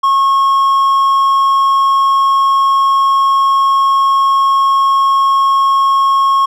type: tone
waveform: triangle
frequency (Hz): 1090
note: C#6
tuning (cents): -29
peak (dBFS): -6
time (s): 0.03-6.46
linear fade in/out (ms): 10
effects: none